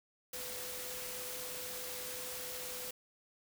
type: tone in noise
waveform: sine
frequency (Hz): 501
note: B4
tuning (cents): +25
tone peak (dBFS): -49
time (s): 0.33-2.91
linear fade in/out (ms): 5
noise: white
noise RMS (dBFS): -43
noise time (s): 0.33-2.91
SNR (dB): -9
effects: none